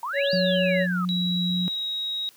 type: exponential two-way sweep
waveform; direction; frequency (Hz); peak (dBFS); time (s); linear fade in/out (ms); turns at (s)
sine; up then down; 892 to 4837 to 1210; -27; 0.03-1.05; 2; 0.33
type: harmonic tone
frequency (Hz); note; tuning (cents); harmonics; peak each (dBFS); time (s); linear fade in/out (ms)
560; C#5; +18; 1 / 3 / 5 / 7; -22 / -30 / -37 / -37; 0.13-0.87; 50
type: tone with vibrato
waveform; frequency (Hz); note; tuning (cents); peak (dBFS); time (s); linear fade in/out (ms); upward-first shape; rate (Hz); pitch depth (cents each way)
sine; 179.7; F3; +50; -23; 0.33-1.68; 0; triangle; 1.7; 9
type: tone with pitch glide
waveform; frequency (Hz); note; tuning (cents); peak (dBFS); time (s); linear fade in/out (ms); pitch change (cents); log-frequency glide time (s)
sine; 3881 to 3801; B7 to A#7; -31 to +33; -26; 1.09-2.29; 0; -36; 1.37-1.88
effects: white hiss -55 dBFS RMS until 2.36 s + high-pass 100 Hz 12 dB/octave